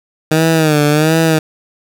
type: tone with vibrato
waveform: 15% pulse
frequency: 155 Hz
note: D#3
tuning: 6 cents flat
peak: -3 dBFS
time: 0.31-1.39 s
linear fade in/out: 5 ms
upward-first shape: sine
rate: 1.4 Hz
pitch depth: 90 cents each way
effects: none